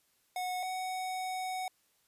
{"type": "tone pair in turn", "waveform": "square", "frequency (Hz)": [732, 744.8], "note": ["F#5", "F#5"], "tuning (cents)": [-19, 11], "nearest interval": "unison", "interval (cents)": 30, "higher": "second", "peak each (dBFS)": [-34, -35], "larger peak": "first", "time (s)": [[0.36, 0.63], [0.63, 1.68]], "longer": "second", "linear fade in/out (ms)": 2, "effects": ["white hiss -72 dBFS RMS until 2.07 s", "resampled to 32000 Hz"]}